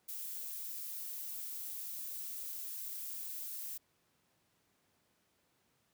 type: noise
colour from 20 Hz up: violet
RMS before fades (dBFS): -43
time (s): 0.08-3.78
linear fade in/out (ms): 10
effects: pink hiss -75 dBFS RMS until 5.93 s + high-pass 100 Hz 12 dB/octave